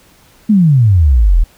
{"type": "exponential sweep", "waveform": "sine", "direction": "down", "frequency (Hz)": [223.9, 36.27], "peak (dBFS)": -5, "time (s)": [0.49, 1.44], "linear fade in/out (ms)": 10, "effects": ["pink hiss -47 dBFS RMS until 1.57 s"]}